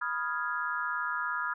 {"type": "chord", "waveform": "sine", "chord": "F half-diminished seventh", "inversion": "second", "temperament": "equal with one note detuned", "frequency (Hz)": [987.8, 1244.5, 1401.8, 1661.2], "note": ["Cb6", "Eb6", "F6", "Ab6"], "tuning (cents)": [0, 0, 6, 0], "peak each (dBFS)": [-37, -35, -34, -36], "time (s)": [0.01, 1.54], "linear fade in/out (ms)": 10, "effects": []}